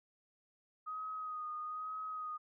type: tone with vibrato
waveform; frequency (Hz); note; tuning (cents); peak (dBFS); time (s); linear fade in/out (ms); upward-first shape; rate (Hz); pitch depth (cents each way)
sine; 1250; D#6; +8; -39; 0.86-2.38; 20; sine; 1.1; 29
effects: none